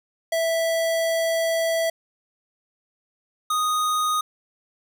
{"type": "tone pair in turn", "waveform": "square", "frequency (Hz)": [658, 1242.1], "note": ["E5", "D#6"], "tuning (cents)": [-3, -3], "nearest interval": "major seventh", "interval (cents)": 1100, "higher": "second", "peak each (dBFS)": -21, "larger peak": "neither", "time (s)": [[0.32, 1.9], [3.5, 4.21]], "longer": "first", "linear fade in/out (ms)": 5, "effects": []}